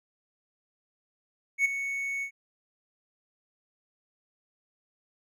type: tone with ADSR envelope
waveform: triangle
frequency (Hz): 2217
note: C#7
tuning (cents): 0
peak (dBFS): -17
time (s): 1.58-2.31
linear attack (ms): 69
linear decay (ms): 14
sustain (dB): -11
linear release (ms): 85
effects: none